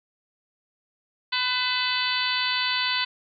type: harmonic tone with a mistuned harmonic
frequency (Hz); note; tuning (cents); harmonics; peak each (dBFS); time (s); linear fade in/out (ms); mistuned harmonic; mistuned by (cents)
502; B4; +28; 2 / 3 / 4 / 5 / 6 / 7 / 8 / 9; -31 / -31 / -31 / -31 / -31 / -31 / -31 / -31; 1.32-3.05; 10; 5; +54
effects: none